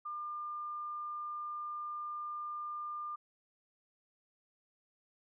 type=tone; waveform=sine; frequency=1200 Hz; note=D6; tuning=37 cents sharp; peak=-38 dBFS; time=0.05-3.16 s; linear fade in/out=10 ms; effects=none